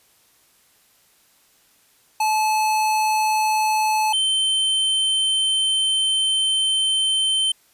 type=tone pair in turn; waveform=square; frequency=864 / 3095 Hz; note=A5 / G7; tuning=-32 / -23 cents; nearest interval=octave + minor seventh; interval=2209 cents; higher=second; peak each=-18 dBFS; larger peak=neither; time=2.2-4.13 / 4.13-7.52 s; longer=second; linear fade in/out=5 ms; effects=white hiss -58 dBFS RMS until 7.73 s + resampled to 32000 Hz